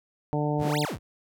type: harmonic tone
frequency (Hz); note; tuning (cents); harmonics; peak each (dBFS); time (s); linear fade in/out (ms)
148.6; D3; +21; 1 / 2 / 3 / 4 / 5 / 6; -27 / -30 / -32 / -33 / -34 / -35; 0.33-0.85; 0
type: exponential two-way sweep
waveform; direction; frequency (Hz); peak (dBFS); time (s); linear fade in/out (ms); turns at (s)
35% pulse; up then down; 43.57 to 5130 to 43.57; -29; 0.58-0.99; 50; 0.8
effects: none